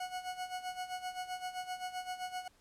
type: tone with tremolo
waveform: 40% pulse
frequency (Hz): 733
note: F#5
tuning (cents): -16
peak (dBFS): -35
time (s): 0-2.48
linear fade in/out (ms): 5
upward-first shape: sine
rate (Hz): 7.7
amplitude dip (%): 75
effects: pink hiss -68 dBFS RMS until 2.6 s + low-pass 11000 Hz 12 dB/octave